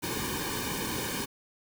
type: noise with comb filter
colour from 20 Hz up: pink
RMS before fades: -33 dBFS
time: 0.02-1.26 s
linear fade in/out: 20 ms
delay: 1.5 ms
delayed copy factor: -1
effects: none